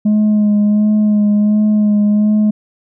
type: tone with vibrato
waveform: sine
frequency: 209.9 Hz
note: G#3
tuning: 19 cents sharp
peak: -6 dBFS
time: 0.05-2.51 s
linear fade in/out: 10 ms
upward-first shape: sine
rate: 1.4 Hz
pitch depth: 22 cents each way
effects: tanh soft clip ceiling -8 dBFS